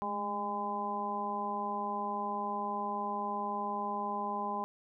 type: harmonic tone with a mistuned harmonic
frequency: 203.7 Hz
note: G#3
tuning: 33 cents flat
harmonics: 1 / 2 / 3 / 4 / 5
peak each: -41 / -43 / -44 / -37 / -36 dBFS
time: 0.02-4.64 s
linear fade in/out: 0 ms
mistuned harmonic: 1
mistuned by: +51 cents
effects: none